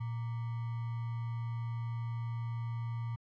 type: tone with sample-and-hold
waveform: sine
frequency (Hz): 116.54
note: A#2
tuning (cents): 0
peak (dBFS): -34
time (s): 0-3.16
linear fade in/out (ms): 10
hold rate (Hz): 1050
effects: low-pass 2000 Hz 12 dB/octave